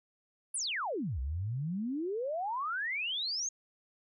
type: exponential two-way sweep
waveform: sine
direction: down then up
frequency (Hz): 10780 to 61.4 to 6660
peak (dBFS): -32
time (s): 0.54-3.49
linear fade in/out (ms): 5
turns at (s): 1.2
effects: none